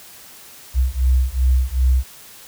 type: beating tone pair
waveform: sine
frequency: 63 / 65.6 Hz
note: B1 / C2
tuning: +35 / +5 cents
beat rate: 2.6 Hz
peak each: -16 / -16 dBFS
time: 0.74-2.04 s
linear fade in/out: 50 ms
effects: tanh soft clip ceiling -7 dBFS + white hiss -42 dBFS RMS until 2.47 s